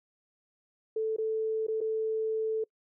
sine tone with dropouts, 440 Hz, A4, in tune, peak -27 dBFS, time 0.96-2.64 s, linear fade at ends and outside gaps 5 ms, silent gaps 1.164-1.183 / 1.668-1.682 / 1.806-1.812 s, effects noise-tail reverb RT60 0.1 s tail -26 dB re dry

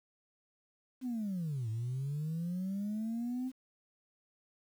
sine linear two-way sweep, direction down then up, 261.6 to 107.9 to 261.6 Hz, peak -32 dBFS, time 1.01-3.52 s, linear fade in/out 50 ms, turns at 1.69 s, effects tanh soft clip ceiling -31 dBFS + 10-bit

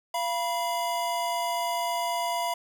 square tone pair together, 688 / 973 Hz, F5 / B5, -26 / -26 cents, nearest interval tritone, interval 600 cents, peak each -30 / -30 dBFS, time 0.14-2.54 s, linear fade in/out 5 ms, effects none

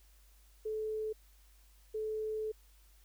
sine tone bursts at uneven times, 433.5 Hz, A4, 26 cents flat, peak -34 dBFS, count 2, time 0.65-1.13 / 1.94-2.52 s, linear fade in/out 10 ms, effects added 50 Hz sine -60 dBFS peak until 3.04 s + white hiss -68 dBFS RMS until 3.04 s

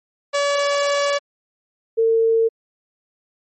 sawtooth / sine tone pair in turn, 570 / 452.4 Hz, C#5 / A4, +48 / +48 cents, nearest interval major third, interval 400 cents, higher first, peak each -13 dBFS, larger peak neither, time 0.33-1.19 / 1.97-2.49 s, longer first, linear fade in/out 20 ms, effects MP3 32 kbps

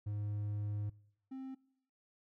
triangle tone pair in turn, 103.83 / 264.1 Hz, G#2 / C4, 0 / +16 cents, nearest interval octave + major third, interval 1616 cents, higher second, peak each -34 / -40 dBFS, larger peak first, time 0.06-0.9 / 1.31-1.55 s, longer first, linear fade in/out 10 ms, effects noise-tail reverb RT60 0.8 s tail -24 dB re dry

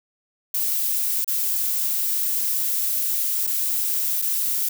violet noise with dropouts, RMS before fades -23 dBFS, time 0.54-4.69 s, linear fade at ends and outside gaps 5 ms, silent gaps 1.245-1.277 / 3.468-3.472 / 4.218-4.222 s, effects none

